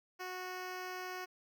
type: tone with notch filter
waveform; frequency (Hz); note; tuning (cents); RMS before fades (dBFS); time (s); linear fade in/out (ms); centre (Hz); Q
10% pulse; 367.2; F#4; -13; -43; 0.19-1.26; 20; 9700; 1.3
effects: none